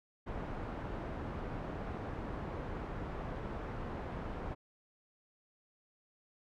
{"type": "low-pass noise", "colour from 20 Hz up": "pink", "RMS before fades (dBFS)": -41, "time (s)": [0.26, 4.55], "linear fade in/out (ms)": 20, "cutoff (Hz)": 1200, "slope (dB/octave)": 12, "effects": []}